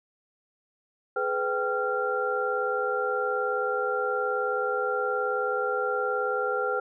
sine tone cluster, 422.1 / 501 / 781 / 1382 Hz, G#4 / B4 / G5 / F6, +28 / +25 / -7 / -19 cents, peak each -31 / -29 / -33 / -29 dBFS, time 1.16-6.8 s, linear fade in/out 5 ms, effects none

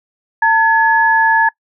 sine tone pair together, 900.5 / 1700 Hz, A5 / G#6, +40 / +40 cents, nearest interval major seventh, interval 1100 cents, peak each -11 dBFS, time 0.42-1.49 s, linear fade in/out 5 ms, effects noise-tail reverb RT60 0.1 s tail -25 dB re dry

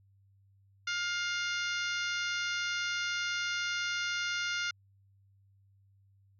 harmonic tone, 706 Hz, F5, 19 cents sharp, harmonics 2 / 3 / 4 / 5 / 6 / 7 / 8 / 9, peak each -34 / -38 / -40 / -42 / -44 / -45 / -46 / -47 dBFS, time 0.87-4.71 s, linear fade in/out 5 ms, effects added 98 Hz sine -62 dBFS peak until 6.39 s

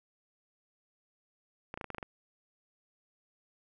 clicks, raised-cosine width 0.5 ms, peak -24 dBFS, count 8, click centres 1.741 / 1.775 / 1.812 / 1.843 / 1.903 / 1.947 / 1.983 / 2.028 s, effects none

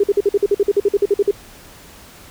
sine tone bursts, 404.4 Hz, G#4, 46 cents flat, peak -10 dBFS, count 16, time 0-1.311 s, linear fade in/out 5 ms, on 36 ms, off 49 ms, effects pink hiss -42 dBFS RMS until 2.3 s

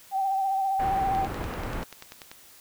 sine tone with vibrato, 776 Hz, G5, 18 cents flat, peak -23 dBFS, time 0.11-1.28 s, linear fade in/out 50 ms, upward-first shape sine, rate 15 Hz, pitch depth 32 cents each way
pink low-pass noise, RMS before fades -33 dBFS, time 0.79-1.84 s, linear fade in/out 10 ms, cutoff 1700 Hz, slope 12 dB/octave
click train, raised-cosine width 0.2 ms, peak -23 dBFS, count 13, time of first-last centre 1.15-2.315 s, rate 10.3 Hz
effects white hiss -52 dBFS RMS until 2.6 s

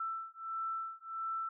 sine beating tone pair, 1330 / 1331.5 Hz, E6 / E6, +15 / +17 cents, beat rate 1.5 Hz, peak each -40 / -40 dBFS, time 0-1.49 s, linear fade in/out 5 ms, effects none

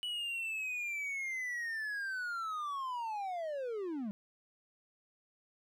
triangle linear sweep, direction down, 2960 to 193.5 Hz, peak -34 dBFS, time 0.03-4.11 s, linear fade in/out 0 ms, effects none

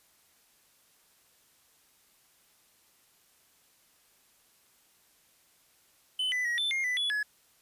triangle tone with pitch steps, 3027 / 1995 / 1903 / 3531 / 2130 / 1992 / 3412 / 1694 Hz, F#7 / B6 / A#6 / A7 / C7 / B6 / G#7 / G#6, +39 / +17 / +35 / +5 / +30 / +14 / +46 / +34 cents, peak -26 dBFS, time 6.19-7.23 s, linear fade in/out 5 ms, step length 130 ms, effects white hiss -65 dBFS RMS until 7.61 s + resampled to 32000 Hz

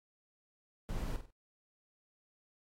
brown noise with echo, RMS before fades -37 dBFS, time 0.89-1.16 s, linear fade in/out 0 ms, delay 48 ms, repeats 3, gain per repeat -9 dB, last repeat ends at 1.304 s, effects AAC 48 kbps

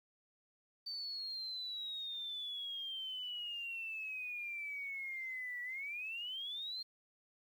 sine exponential two-way sweep, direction down then up, 4585 to 1942 to 4236 Hz, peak -40 dBFS, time 0.86-6.83 s, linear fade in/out 10 ms, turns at 5.62 s, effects 11-bit

